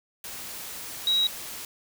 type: tone in noise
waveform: sine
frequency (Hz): 3838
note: A#7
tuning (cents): +50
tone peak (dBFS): -20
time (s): 1.07-1.27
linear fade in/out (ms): 2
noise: white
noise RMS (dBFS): -38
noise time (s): 0.24-1.65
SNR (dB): +15
effects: none